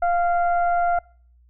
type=tone with frequency modulation; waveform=sine; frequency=698.5 Hz; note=F5; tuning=in tune; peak=-17 dBFS; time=0.02-0.99 s; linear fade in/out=5 ms; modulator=689 Hz; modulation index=0.6; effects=noise-tail reverb RT60 0.5 s tail -26 dB re dry + added 60 Hz sine -52 dBFS peak until 1.49 s